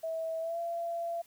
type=tone with pitch glide; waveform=sine; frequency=650 to 679.2 Hz; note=E5 to F5; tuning=-24 to -48 cents; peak=-32 dBFS; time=0.03-1.22 s; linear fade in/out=10 ms; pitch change=+76 cents; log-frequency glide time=0.4-0.58 s; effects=white hiss -62 dBFS RMS until 1.26 s

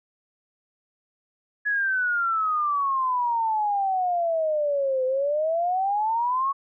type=exponential two-way sweep; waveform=sine; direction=down then up; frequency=1696 to 510 to 1118 Hz; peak=-21 dBFS; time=1.65-6.53 s; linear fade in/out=20 ms; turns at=5.05 s; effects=none

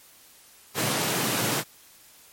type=high-pass noise; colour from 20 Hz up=pink; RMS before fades=-26 dBFS; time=0.74-1.64 s; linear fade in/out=50 ms; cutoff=110 Hz; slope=96 dB/octave; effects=white hiss -53 dBFS RMS until 2.32 s + MP3 64 kbps

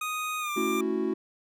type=tone with pitch glide; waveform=25% pulse; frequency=1244.5 to 1186.9 Hz; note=D#6 to D6; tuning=0 to +18 cents; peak=-26 dBFS; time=0.01-0.81 s; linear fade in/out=5 ms; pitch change=-82 cents; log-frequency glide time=0.4-0.51 s
type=chord; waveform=triangle; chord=F# minor seventh; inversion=first; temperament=equal; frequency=220 / 277.2 / 329.6 / 370 Hz; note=A3 / C#4 / E4 / F#4; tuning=0 / 0 / 0 / 0 cents; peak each=-31 / -32 / -29 / -27 dBFS; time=0.56-1.14 s; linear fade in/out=10 ms
effects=none

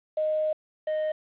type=tone pair in turn; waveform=sine / triangle; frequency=619 / 619 Hz; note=D#5 / D#5; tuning=-9 / -9 cents; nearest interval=unison; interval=0 cents; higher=neither; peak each=-23 dBFS; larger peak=neither; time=0.17-0.53 / 0.87-1.12 s; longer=first; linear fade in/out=5 ms; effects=resampled to 8000 Hz + 9-bit

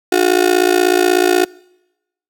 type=tone with amplitude modulation; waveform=35% pulse; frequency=362.1 Hz; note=F#4; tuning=37 cents flat; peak=-5 dBFS; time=0.12-1.45 s; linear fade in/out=5 ms; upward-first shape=sine; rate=56.4 Hz; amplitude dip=95%; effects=noise-tail reverb RT60 0.9 s tail -25 dB re dry

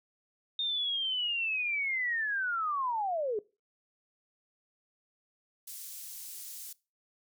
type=linear sweep; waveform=sine; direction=down; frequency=3676 to 397.2 Hz; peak=-29 dBFS; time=0.59-3.39 s; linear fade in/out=2 ms
type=high-pass noise; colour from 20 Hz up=pink; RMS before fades=-44 dBFS; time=5.67-6.73 s; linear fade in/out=5 ms; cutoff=7700 Hz; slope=12 dB/octave
effects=noise-tail reverb RT60 0.3 s tail -22 dB re dry

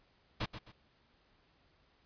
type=noise with echo; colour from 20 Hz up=pink; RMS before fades=-35 dBFS; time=0.4-0.46 s; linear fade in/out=10 ms; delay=130 ms; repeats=2; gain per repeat=-10 dB; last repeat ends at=0.72 s; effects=pink hiss -70 dBFS RMS until 2.05 s + resampled to 11025 Hz

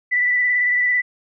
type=tone with vibrato; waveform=sine; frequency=1975.5 Hz; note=B6; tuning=in tune; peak=-15 dBFS; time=0.11-1.02 s; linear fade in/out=20 ms; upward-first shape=square; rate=18 Hz; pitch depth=18 cents each way; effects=none

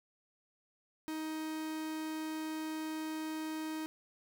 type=tone; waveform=45% pulse; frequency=313.8 Hz; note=D#4; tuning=15 cents sharp; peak=-37 dBFS; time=1.08-3.86 s; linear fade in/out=0 ms; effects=none

